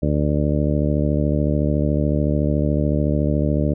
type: harmonic tone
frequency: 73.8 Hz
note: D2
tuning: 9 cents sharp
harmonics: 1 / 2 / 3 / 4 / 5 / 6 / 7 / 8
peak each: -22 / -21 / -24 / -24 / -31 / -30 / -32 / -27 dBFS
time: 0.02-3.74 s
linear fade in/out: 10 ms
effects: none